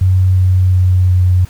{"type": "tone with pitch steps", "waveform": "sine", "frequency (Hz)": [93, 92.3, 91.61, 90.93], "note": ["F#2", "F#2", "F#2", "F#2"], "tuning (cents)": [9, -4, -17, -30], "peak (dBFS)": -7, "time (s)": [0.01, 1.45], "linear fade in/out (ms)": 5, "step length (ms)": 360, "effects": ["pink hiss -42 dBFS RMS until 1.49 s"]}